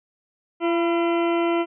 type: harmonic tone with a mistuned harmonic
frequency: 340 Hz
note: F4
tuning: 46 cents flat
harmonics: 1 / 2 / 3 / 4 / 6 / 7 / 8 / 9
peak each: -20 / -26 / -30 / -32 / -36 / -37 / -38 / -39 dBFS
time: 0.6-1.66 s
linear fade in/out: 50 ms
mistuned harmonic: 3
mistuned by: -47 cents
effects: none